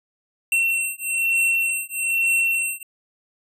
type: beating tone pair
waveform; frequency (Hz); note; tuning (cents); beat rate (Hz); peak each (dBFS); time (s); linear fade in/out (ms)
square; 2713 / 2714.1; E7 / E7; +49 / +50; 1.1; -23; 0.52-2.83; 2
effects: resampled to 32000 Hz